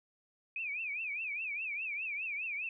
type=tone with vibrato; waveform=sine; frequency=2460 Hz; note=D#7; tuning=20 cents flat; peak=-35 dBFS; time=0.56-2.69 s; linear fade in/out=2 ms; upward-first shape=triangle; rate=4.9 Hz; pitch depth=190 cents each way; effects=none